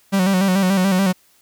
45% pulse tone with vibrato, 189.7 Hz, F#3, 43 cents sharp, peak -14 dBFS, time 0.12-1.13 s, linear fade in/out 20 ms, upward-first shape square, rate 6.9 Hz, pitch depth 57 cents each way, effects white hiss -56 dBFS RMS until 1.41 s

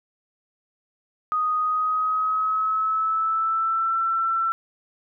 sine tone with pitch glide, 1244.5 to 1341.5 Hz, D#6 to E6, 0 to +30 cents, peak -20 dBFS, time 1.32-4.52 s, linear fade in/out 0 ms, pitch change +130 cents, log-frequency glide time 1.58-3.96 s, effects none

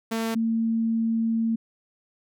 sawtooth / sine tone pair in turn, 225.6 / 226.5 Hz, A3 / A#3, +44 / -50 cents, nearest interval unison, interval 6 cents, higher second, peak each -21 dBFS, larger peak neither, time 0.11-0.35 / 0.35-1.56 s, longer second, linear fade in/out 10 ms, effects none

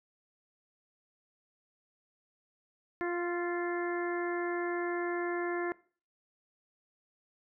harmonic tone with a mistuned harmonic, 349.2 Hz, F4, in tune, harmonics 1 / 2 / 3 / 4 / 5 / 6, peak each -32 / -40 / -42 / -43 / -40 / -46 dBFS, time 3.01-5.72 s, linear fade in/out 0 ms, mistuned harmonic 4, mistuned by -20 cents, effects noise-tail reverb RT60 0.4 s tail -20 dB re dry

